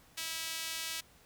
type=tone with high-pass filter; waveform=sawtooth; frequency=325 Hz; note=E4; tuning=24 cents flat; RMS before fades=-39 dBFS; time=0.17-1.01 s; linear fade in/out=10 ms; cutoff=2900 Hz; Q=0.81; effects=pink hiss -62 dBFS RMS until 1.25 s